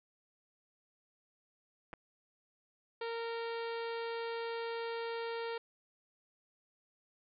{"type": "clicks", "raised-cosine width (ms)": 0.5, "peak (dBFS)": [-32, -30], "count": 2, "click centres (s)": [1.931, 1.937]}
{"type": "harmonic tone", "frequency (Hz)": 461.6, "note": "A#4", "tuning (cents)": -17, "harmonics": [1, 2, 3, 4, 5, 6, 7, 8, 9, 10], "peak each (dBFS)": [-38, -44, -48, -50, -52, -54, -55, -56, -57, -58], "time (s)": [3.01, 5.58], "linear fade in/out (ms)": 5}
{"effects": []}